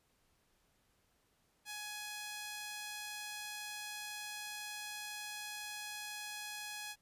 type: tone with high-pass filter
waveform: sawtooth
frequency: 838 Hz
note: G#5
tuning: 15 cents sharp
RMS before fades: -45 dBFS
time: 1.65-6.96 s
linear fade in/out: 50 ms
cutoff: 1700 Hz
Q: 0.58
effects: pink hiss -75 dBFS RMS until 7.01 s + resampled to 32000 Hz